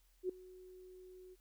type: tone with ADSR envelope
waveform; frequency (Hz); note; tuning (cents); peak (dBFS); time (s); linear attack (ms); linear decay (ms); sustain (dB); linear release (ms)
sine; 368.3; F#4; -8; -32; 0.23-1.36; 63; 4; -21; 31
effects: added 42 Hz sine -68 dBFS peak until 1.4 s + white hiss -75 dBFS RMS until 1.4 s